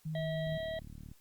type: tone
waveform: sine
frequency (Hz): 156.9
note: D#3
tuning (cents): +15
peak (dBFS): -35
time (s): 0.05-0.58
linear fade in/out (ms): 10
type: harmonic tone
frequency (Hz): 645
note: E5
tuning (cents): -38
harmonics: 1 / 3 / 5 / 6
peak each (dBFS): -36 / -46 / -50 / -52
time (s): 0.15-0.79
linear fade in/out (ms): 2
type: click train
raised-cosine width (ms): 5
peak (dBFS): -36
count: 25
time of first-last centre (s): 0.47-1.115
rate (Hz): 37.2
effects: white hiss -67 dBFS RMS until 1.2 s + Opus 48 kbps